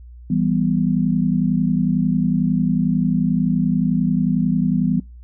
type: chord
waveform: sine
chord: E minor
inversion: none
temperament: equal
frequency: 164.81 / 196 / 246.9 Hz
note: E3 / G3 / B3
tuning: 0 / 0 / 0 cents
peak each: -20 dBFS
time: 0.3-5 s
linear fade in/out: 5 ms
effects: noise-tail reverb RT60 0.3 s tail -25 dB re dry + added 60 Hz sine -37 dBFS peak until 5.23 s